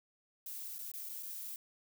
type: noise with dropouts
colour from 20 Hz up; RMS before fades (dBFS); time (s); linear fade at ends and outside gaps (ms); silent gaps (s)
violet; -44; 0.46-1.56; 1; 0.783-0.79 / 0.917-0.938 / 1.089-1.093 / 1.226-1.231
effects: none